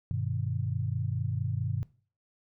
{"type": "chord", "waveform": "sine", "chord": "G augmented", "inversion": "none", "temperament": "just", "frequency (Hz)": [98, 122.5, 153.12], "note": ["G2", "B2", "D#3"], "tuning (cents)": [0, -14, -27], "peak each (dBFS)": [-32, -32, -35], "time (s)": [0.11, 1.83], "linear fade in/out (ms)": 0, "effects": ["noise-tail reverb RT60 0.4 s tail -19 dB re dry"]}